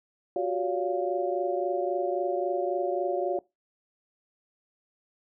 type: tone cluster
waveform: sine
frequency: 360.7 / 384.4 / 568 / 701 Hz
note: F#4 / G4 / C#5 / F5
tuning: -44 / -34 / +42 / +6 cents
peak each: -30 / -33 / -30 / -32 dBFS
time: 0.36-3.39 s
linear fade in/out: 2 ms
effects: noise-tail reverb RT60 0.2 s tail -21 dB re dry